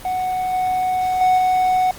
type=tone with level steps; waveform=triangle; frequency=740 Hz; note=F#5; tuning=in tune; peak=-17 / -15 / -10 / -12 dBFS; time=0.05-1.91 s; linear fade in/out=2 ms; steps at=0.53 / 1.21 / 1.38 s; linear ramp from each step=2 ms; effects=pink hiss -38 dBFS RMS until 1.98 s + Opus 32 kbps